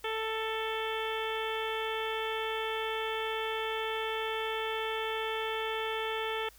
harmonic tone with a mistuned harmonic, 442.1 Hz, A4, 8 cents sharp, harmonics 1 / 2 / 3 / 4 / 5 / 6 / 7 / 8, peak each -35 / -38 / -40 / -41 / -42 / -43 / -43 / -44 dBFS, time 0.04-6.49 s, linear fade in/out 5 ms, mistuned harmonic 8, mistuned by -40 cents, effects added 50 Hz sine -59 dBFS peak until 6.58 s + white hiss -59 dBFS RMS until 6.58 s

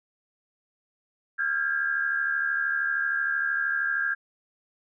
sine tone cluster, 1387 / 1612 / 1685 Hz, F6 / G6 / G#6, -12 / +48 / +25 cents, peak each -32 / -25 / -32 dBFS, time 1.38-4.15 s, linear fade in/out 20 ms, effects none

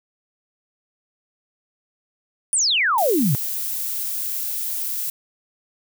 sine exponential sweep, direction down, 9956 to 121.5 Hz, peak -16 dBFS, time 2.53-3.35 s, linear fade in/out 0 ms
violet noise, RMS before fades -26 dBFS, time 2.98-5.1 s, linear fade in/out 2 ms
effects none

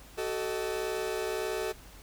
40% pulse chord, D# diminished, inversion first, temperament equal with one note detuned, 378.4 / 440 / 622.3 Hz, F#4 / A4 / D#5, +39 / 0 / 0 cents, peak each -34 / -33 / -38 dBFS, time 0.17-1.73 s, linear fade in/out 20 ms, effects added 50 Hz sine -53 dBFS peak until 2.02 s + pink hiss -53 dBFS RMS until 2.02 s

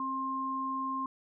sine tone pair together, 266.3 / 1060 Hz, C4 / C6, +31 / +22 cents, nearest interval 2 octaves, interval 2391 cents, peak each -38 / -32 dBFS, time 0-1.06 s, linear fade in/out 2 ms, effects none

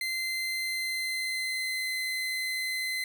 30% pulse tone with pitch glide, 2072 to 2048 Hz, C7 to C7, -17 to -38 cents, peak -27 dBFS, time 0.01-3.04 s, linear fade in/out 2 ms, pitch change -21 cents, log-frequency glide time 0.6-1.91 s, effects none

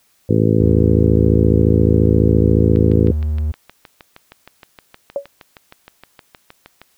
harmonic tone, 54.4 Hz, A1, 19 cents flat, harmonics 2 / 3 / 4 / 5 / 6 / 7 / 8 / 9, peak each -16 / -18 / -19 / -20 / -21 / -21 / -22 / -23 dBFS, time 0.29-3.12 s, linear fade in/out 5 ms
triangle tone with vibrato, 77.78 Hz, D#2, in tune, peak -14 dBFS, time 0.6-3.52 s, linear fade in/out 10 ms, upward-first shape square, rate 1 Hz, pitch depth 36 cents each way
click train, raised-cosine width 0.3 ms, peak -21 dBFS, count 27, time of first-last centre 2.76-6.816 s, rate 6.41 Hz
sine tone with exponential decay, 561 Hz, C#5, 21 cents sharp, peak -14 dBFS, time 5.16-5.27 s, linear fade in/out 1 ms, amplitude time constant 23 ms
effects white hiss -59 dBFS RMS until 6.97 s

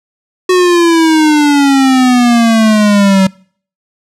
square exponential sweep, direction down, 370 to 188.8 Hz, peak -6 dBFS, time 0.49-3.27 s, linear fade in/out 5 ms, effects noise-tail reverb RT60 0.5 s tail -24 dB re dry + low-pass 9000 Hz 12 dB/octave

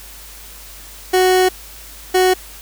30% pulse tone bursts at uneven times, 370 Hz, F#4, in tune, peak -8 dBFS, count 2, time 1.13-1.49 / 2.14-2.34 s, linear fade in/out 10 ms, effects added 50 Hz sine -40 dBFS peak until 2.61 s + white hiss -38 dBFS RMS until 2.61 s

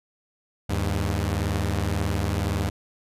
sawtooth tone pair together, 78.91 / 100.8 Hz, D#2 / G2, +25 / +49 cents, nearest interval major third, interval 424 cents, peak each -22 dBFS, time 0.69-2.7 s, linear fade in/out 10 ms, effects resampled to 32000 Hz

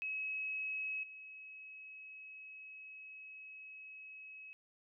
sine tone with level steps, 2564 Hz, E7, 49 cents flat, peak -37 / -49 dBFS, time 0.02-4.53 s, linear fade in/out 0 ms, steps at 1.03 s, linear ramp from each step 5 ms, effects none

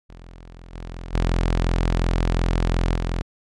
sawtooth tone with level steps, 42.78 Hz, F1, 35 cents flat, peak -36 / -28 / -14 / -18 dBFS, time 0.09-3.22 s, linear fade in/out 10 ms, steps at 0.73 / 1.13 / 2.95 s, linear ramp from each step 10 ms, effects low-pass 6000 Hz 12 dB/octave + MP3 64 kbps

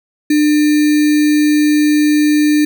sine tone with sample-and-hold, 300 Hz, D4, 37 cents sharp, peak -8 dBFS, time 0.3-2.65 s, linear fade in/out 5 ms, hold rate 2100 Hz, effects none

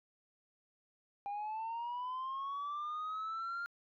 sine linear sweep, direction up, 801 to 1405 Hz, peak -35 dBFS, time 1.26-3.66 s, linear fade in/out 0 ms, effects tanh soft clip ceiling -36 dBFS

